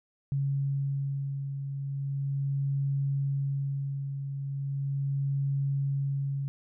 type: beating tone pair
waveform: sine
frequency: 138.59 / 138.97 Hz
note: C#3 / C#3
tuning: 0 / +5 cents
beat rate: 0.38 Hz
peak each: -28 / -37 dBFS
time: 0.32-6.48 s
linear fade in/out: 0 ms
effects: none